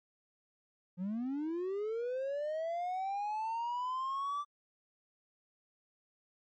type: linear sweep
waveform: triangle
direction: up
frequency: 172.7 to 1174.7 Hz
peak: -31 dBFS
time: 0.97-4.45 s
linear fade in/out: 50 ms
effects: tanh soft clip ceiling -27 dBFS + MP3 32 kbps